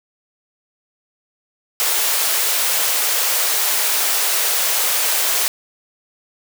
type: high-pass noise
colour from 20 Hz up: white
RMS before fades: -18 dBFS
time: 1.8-5.48 s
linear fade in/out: 0 ms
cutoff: 440 Hz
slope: 24 dB/octave
effects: none